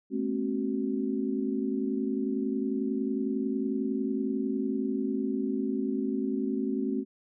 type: tone cluster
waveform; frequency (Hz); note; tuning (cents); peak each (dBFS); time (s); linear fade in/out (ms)
sine; 216.1 / 236.3 / 267.2 / 375; A3 / A#3 / C4 / F#4; -31 / +24 / +36 / +23; -32 / -37 / -30 / -34; 0.1-7.05; 50
effects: none